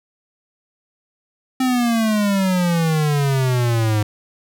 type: exponential sweep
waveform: square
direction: down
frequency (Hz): 261.6 to 104.2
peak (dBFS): -16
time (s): 1.6-4.03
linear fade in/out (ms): 5
effects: none